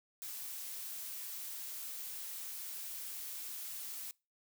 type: noise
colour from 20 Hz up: blue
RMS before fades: -44 dBFS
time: 0.22-4.11 s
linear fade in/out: 0 ms
effects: noise-tail reverb RT60 0.3 s tail -25 dB re dry